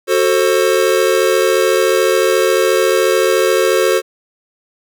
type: chord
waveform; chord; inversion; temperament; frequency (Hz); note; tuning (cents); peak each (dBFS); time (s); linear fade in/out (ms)
square; F# diminished; none; just; 370 / 444 / 532.8; F#4 / A4 / C5; 0 / +16 / +31; -16; 0.07-4.02; 50
effects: none